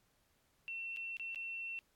sine tone with dropouts, 2704 Hz, E7, 43 cents sharp, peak -40 dBFS, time 0.68-1.79 s, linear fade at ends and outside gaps 0 ms, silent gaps 0.963-0.97 / 1.169-1.197 / 1.347-1.358 s, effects pink hiss -75 dBFS RMS until 1.95 s + AAC 64 kbps

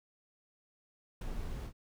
brown noise with ADSR envelope, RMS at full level -35 dBFS, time 1.21-1.73 s, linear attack 5 ms, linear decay 18 ms, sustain -4 dB, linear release 78 ms, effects none

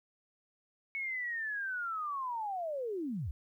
sine linear sweep, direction down, 2217 to 58 Hz, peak -34 dBFS, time 0.95-3.31 s, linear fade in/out 0 ms, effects 12-bit

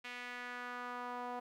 sawtooth tone with band-pass filter sweep, 245.6 Hz, B3, 9 cents flat, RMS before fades -44 dBFS, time 0.04-1.4 s, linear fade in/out 10 ms, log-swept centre 2400 to 820 Hz, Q 2.1, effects 12-bit

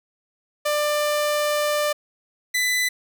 sawtooth tone pair in turn, 594 / 1998 Hz, D5 / B6, +20 / +20 cents, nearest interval octave + major sixth, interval 2100 cents, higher second, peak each -16 dBFS, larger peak neither, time 0.65-1.93 / 2.54-2.89 s, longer first, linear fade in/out 10 ms, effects none

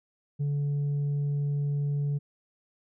sine tone with tanh clipping, 143.8 Hz, D3, 36 cents flat, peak -26 dBFS, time 0.39-2.19 s, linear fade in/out 20 ms, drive 2 dB, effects none

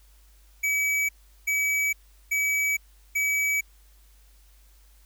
square tone bursts, 2283 Hz, D7, 50 cents flat, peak -23 dBFS, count 4, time 0.63-3.61 s, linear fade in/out 10 ms, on 460 ms, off 380 ms, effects added 50 Hz sine -53 dBFS peak until 5.05 s + white hiss -62 dBFS RMS until 5.05 s

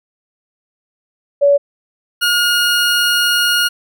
sine / 20% pulse tone pair in turn, 568 / 1431.3 Hz, C#5 / F6, +42 / +42 cents, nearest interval octave + major third, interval 1600 cents, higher second, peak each -7 dBFS, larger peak neither, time 1.41-1.58 / 2.21-3.69 s, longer second, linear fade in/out 20 ms, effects none

